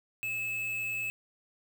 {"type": "tone with quantisation", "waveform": "triangle", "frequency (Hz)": 2601, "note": "E7", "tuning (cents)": -24, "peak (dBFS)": -30, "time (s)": [0.23, 1.1], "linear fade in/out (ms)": 0, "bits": 7, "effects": []}